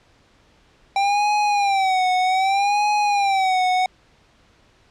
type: tone with vibrato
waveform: square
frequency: 784 Hz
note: G5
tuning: in tune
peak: -17 dBFS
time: 0.96-3.86 s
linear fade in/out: 2 ms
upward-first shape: sine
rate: 0.64 Hz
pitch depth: 110 cents each way
effects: pink hiss -56 dBFS RMS until 4.9 s + low-pass 5000 Hz 12 dB/octave